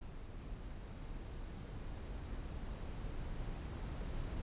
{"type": "noise with level ramp", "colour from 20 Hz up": "brown", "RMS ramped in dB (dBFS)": [-48, -41], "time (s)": [0.01, 4.42], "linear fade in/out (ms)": 10, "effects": ["resampled to 8000 Hz"]}